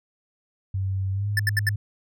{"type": "tone with pitch glide", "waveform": "sine", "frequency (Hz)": [96.1, 103], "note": ["G2", "G#2"], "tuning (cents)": [-34, -14], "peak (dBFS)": -23, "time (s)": [0.74, 1.76], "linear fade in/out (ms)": 5, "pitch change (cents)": 120, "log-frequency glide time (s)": [1.12, 1.28]}
{"type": "tone bursts", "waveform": "square", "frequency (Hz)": 1760, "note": "A6", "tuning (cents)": 0, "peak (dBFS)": -20, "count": 4, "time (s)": [1.37, 1.691], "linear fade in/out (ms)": 2, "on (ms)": 24, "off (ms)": 75}
{"effects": []}